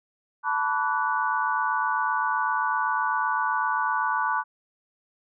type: chord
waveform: sine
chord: B minor seventh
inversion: third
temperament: equal with one note detuned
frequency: 880 / 987.8 / 1145.2 / 1480 Hz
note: A5 / B5 / D6 / F#6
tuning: 0 / 0 / -44 / 0 cents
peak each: -28 dBFS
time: 0.43-4.44 s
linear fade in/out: 50 ms
effects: none